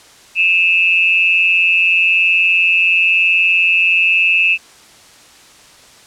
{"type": "tone with amplitude modulation", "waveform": "sine", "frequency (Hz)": 2619, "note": "E7", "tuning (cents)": -12, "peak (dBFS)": -6, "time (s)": [0.35, 4.58], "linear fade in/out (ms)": 50, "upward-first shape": "sine", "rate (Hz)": 179, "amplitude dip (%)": 75, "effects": ["white hiss -43 dBFS RMS until 6.06 s", "low-pass 8000 Hz 12 dB/octave"]}